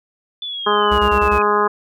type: exponential sweep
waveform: sine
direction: down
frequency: 3493 to 2500 Hz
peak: -24 dBFS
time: 0.42-1.42 s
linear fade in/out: 2 ms
type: harmonic tone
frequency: 207.7 Hz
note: G#3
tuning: in tune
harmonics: 1 / 2 / 3 / 4 / 5 / 6 / 7 / 8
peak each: -28 / -18 / -29 / -23 / -18 / -19 / -28 / -27 dBFS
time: 0.66-1.68 s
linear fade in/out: 10 ms
type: tone bursts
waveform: square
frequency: 67 Hz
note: C2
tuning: 42 cents sharp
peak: -21 dBFS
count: 5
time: 0.91-1.389 s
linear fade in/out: 10 ms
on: 79 ms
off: 21 ms
effects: none